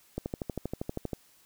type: click train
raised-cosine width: 2 ms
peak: -19 dBFS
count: 13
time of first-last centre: 0.18-1.132 s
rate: 12.6 Hz
effects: white hiss -62 dBFS RMS until 1.45 s